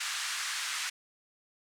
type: band-pass noise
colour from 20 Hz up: pink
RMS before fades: -35 dBFS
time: 0-0.9 s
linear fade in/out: 10 ms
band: 1300 to 9100 Hz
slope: 24 dB/octave
effects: none